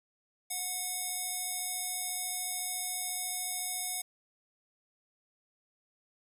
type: tone with band-pass filter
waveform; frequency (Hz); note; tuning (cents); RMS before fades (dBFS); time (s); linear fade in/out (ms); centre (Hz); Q
square; 731; F#5; -21; -36; 0.5-4.02; 10; 10000; 1.5
effects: none